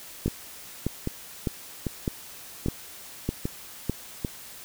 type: two click trains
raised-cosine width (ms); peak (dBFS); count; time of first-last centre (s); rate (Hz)
3; -14 / -12; 6 / 7; 0.28-4.248 / 0.26-3.896; 1.26 / 1.65
effects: white hiss -44 dBFS RMS until 4.64 s